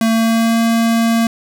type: tone with pitch glide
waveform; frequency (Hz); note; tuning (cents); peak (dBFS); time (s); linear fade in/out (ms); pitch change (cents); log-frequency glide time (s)
square; 225.5 to 228.9; A3 to A#3; +43 to -31; -12; 0.01-1.27; 2; +26; 0.12-0.6
effects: none